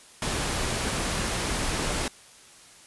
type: noise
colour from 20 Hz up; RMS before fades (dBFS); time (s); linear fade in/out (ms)
pink; -28; 0.22-2.08; 2
effects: white hiss -51 dBFS RMS until 2.86 s + resampled to 24000 Hz